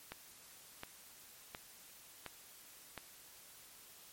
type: click train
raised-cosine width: 0.3 ms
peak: -27 dBFS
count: 5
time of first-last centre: 0.12-2.977 s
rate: 1.4 Hz
effects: white hiss -58 dBFS RMS until 4.12 s + MP3 64 kbps